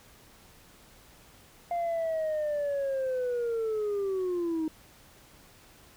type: linear sweep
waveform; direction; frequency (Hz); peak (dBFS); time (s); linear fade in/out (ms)
sine; down; 698.5 to 311.1; -25; 1.71-4.68; 2
effects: tanh soft clip ceiling -26 dBFS + pink hiss -56 dBFS RMS until 5.96 s